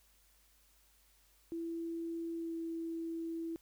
sine tone with pitch glide, 333 to 330.1 Hz, E4 to E4, +18 to +2 cents, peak -37 dBFS, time 1.52-3.56 s, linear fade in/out 0 ms, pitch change -16 cents, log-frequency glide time 2.35-2.55 s, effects added 50 Hz sine -70 dBFS peak until 3.61 s + white hiss -69 dBFS RMS until 3.61 s

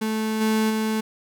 35% pulse tone with level steps, 218.5 Hz, A3, 12 cents flat, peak -21 / -17 / -20 dBFS, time 0.01-1.01 s, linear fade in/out 10 ms, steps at 0.4 / 0.69 s, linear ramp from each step 20 ms, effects none

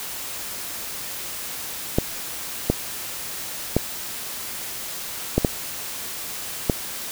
clicks, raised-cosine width 2 ms, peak -3 dBFS, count 6, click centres 1.985 / 2.7 / 3.766 / 5.38 / 5.448 / 6.698 s, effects white hiss -32 dBFS RMS until 7.11 s

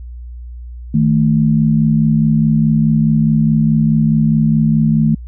sine tone pair together, 156.34 / 221.1 Hz, D#3 / A3, +9 / +9 cents, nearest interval tritone, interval 600 cents, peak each -12 dBFS, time 0.94-5.15 s, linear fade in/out 5 ms, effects added 60 Hz sine -27 dBFS peak until 5.27 s

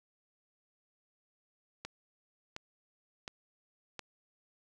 click train, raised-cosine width 0.2 ms, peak -23 dBFS, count 4, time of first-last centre 1.85-3.993 s, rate 1.4 Hz, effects none

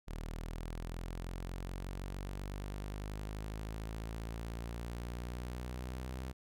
sawtooth linear sweep, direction up, 38.89 to 64.5 Hz, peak -36 dBFS, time 0.07-6.33 s, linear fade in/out 20 ms, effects none

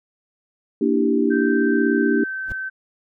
sine chord, E half-diminished seventh, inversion second, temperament equal, 233.1 / 293.7 / 329.6 / 392 Hz, Bb3 / D4 / E4 / G4, 0 / 0 / 0 / 0 cents, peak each -21 / -20 / -24 / -21 dBFS, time 0.81-2.24 s, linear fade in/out 5 ms
sine tone with pitch glide, 1560 to 1541.2 Hz, G6 to G6, -9 to -30 cents, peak -25 dBFS, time 1.3-2.7 s, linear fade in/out 20 ms, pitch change -21 cents, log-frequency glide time 1.7-2.46 s
brown noise with exponential growth, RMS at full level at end -29 dBFS, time 2.43-2.52 s, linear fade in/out 1 ms, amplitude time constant 18 ms
effects none

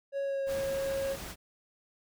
triangle tone with pitch glide, 554.4 to 544.9 Hz, C#5 to C#5, 0 to -30 cents, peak -28 dBFS, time 0.12-1.17 s, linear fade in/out 50 ms, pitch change -30 cents, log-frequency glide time 0.23-0.44 s
pink noise, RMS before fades -42 dBFS, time 0.46-1.36 s, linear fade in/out 50 ms
effects none

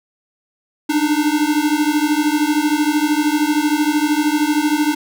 square beating tone pair, 293.9 / 306.9 Hz, D4 / D#4, +1 / -24 cents, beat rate 13 Hz, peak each -18 dBFS, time 0.89-4.95 s, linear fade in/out 10 ms, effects none

